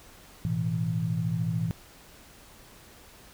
sine chord, A suspended second, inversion none, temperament equal, 110 / 123.47 / 164.81 Hz, A2 / B2 / E3, 0 / 0 / 0 cents, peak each -31 / -32 / -28 dBFS, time 0.45-1.71 s, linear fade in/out 0 ms, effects pink hiss -52 dBFS RMS until 3.33 s

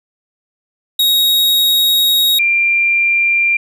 45% pulse / sine tone pair in turn, 3778 / 2380 Hz, A#7 / D7, +22 / +22 cents, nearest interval minor sixth, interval 800 cents, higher first, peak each -10 dBFS, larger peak neither, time 0.99-2.39 / 2.39-3.57 s, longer first, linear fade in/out 5 ms, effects none

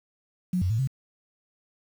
sine tone with pitch steps, 181.2 / 91 / 111.4 / 133.1 Hz, F#3 / F#2 / A2 / C3, -36 / -28 / +22 / +30 cents, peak -22 dBFS, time 0.53-0.874 s, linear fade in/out 5 ms, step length 86 ms, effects 8-bit

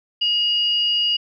sine tone pair together, 2870 / 4827 Hz, F7 / D8, +47 / +47 cents, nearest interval major sixth, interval 900 cents, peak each -17 / -26 dBFS, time 0.21-1.17 s, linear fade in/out 10 ms, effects none

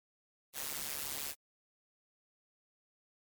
white noise with amplitude modulation, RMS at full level -36 dBFS, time 0.53-1.35 s, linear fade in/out 50 ms, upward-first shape sine, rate 143 Hz, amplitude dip 95%, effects MP3 96 kbps

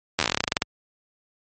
slowing click train, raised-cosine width 0.2 ms, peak -3 dBFS, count 17, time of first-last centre 0.19-0.621 s, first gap 11 ms, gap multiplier 1.11, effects high-pass 60 Hz 12 dB/octave + MP3 32 kbps

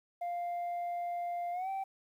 sine tone with pitch glide, 698.5 to 775 Hz, F5 to G5, 0 to -20 cents, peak -31 dBFS, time 0.21-1.84 s, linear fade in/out 10 ms, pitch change +180 cents, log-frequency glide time 1.52-1.69 s, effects tanh soft clip ceiling -33 dBFS + 11-bit

